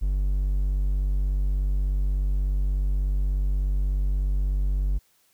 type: tone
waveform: triangle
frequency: 48.28 Hz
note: G1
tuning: 26 cents flat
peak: -19 dBFS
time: 0.01-4.99 s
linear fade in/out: 20 ms
effects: white hiss -64 dBFS RMS until 5.33 s